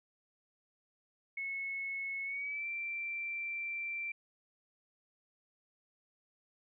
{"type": "tone with pitch glide", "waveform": "sine", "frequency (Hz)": [2193, 2350], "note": ["C#7", "D7"], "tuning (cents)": [-19, 1], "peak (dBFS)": -36, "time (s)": [1.37, 4.12], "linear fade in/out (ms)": 5, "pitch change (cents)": 120, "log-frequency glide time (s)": [2.24, 2.67], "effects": []}